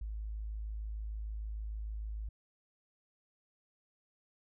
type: tone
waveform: sine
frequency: 53.3 Hz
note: G#1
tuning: 46 cents sharp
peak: -37 dBFS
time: 0.01-2.29 s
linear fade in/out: 5 ms
effects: none